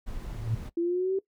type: noise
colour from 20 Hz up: brown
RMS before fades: -37 dBFS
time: 0.06-0.7 s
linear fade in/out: 20 ms
type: tone with exponential growth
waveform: sine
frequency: 112.1 Hz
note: A2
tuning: 33 cents sharp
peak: -23 dBFS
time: 0.2-0.55 s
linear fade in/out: 5 ms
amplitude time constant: 74 ms
type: linear sweep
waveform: sine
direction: up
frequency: 335 to 390 Hz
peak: -24 dBFS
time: 0.77-1.19 s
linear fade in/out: 5 ms
effects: noise-tail reverb RT60 0.1 s tail -19 dB re dry